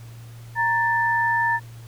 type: tone pair together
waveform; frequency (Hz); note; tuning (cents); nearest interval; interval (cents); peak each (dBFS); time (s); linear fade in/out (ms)
sine; 932.3 / 1767.1; A#5 / A6; 0 / +7; major seventh; 1107; -21; 0.55-1.6; 50
effects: added 116 Hz sine -38 dBFS peak until 1.87 s + pink hiss -51 dBFS RMS until 1.87 s